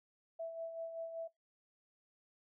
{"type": "tone with tremolo", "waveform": "sine", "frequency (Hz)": 659.3, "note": "E5", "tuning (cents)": 0, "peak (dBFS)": -38, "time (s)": [0.39, 1.28], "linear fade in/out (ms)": 10, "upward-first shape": "sine", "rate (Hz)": 5.2, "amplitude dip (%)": 50, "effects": ["noise-tail reverb RT60 0.2 s tail -25 dB re dry"]}